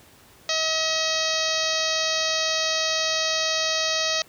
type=harmonic tone; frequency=638 Hz; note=D#5; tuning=43 cents sharp; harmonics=1 / 2 / 3 / 4 / 5 / 6 / 7 / 8 / 9 / 10; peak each=-29 / -33 / -31 / -32 / -32 / -29 / -29 / -31 / -32 / -34 dBFS; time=0.49-4.22 s; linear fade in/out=2 ms; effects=pink hiss -52 dBFS RMS until 4.28 s + high-pass 60 Hz 12 dB/octave